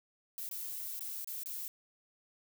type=noise with dropouts; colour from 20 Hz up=violet; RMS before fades=-41 dBFS; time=0.38-1.68 s; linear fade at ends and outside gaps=0 ms; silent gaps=0.49-0.512 / 0.993-1.008 / 1.245-1.274 / 1.434-1.459 s; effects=none